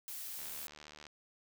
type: noise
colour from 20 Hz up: blue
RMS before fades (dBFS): -44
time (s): 0.08-0.67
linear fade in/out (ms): 0
type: click train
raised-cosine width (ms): 0.2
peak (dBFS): -33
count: 52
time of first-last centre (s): 0.39-1.067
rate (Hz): 75.3
effects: none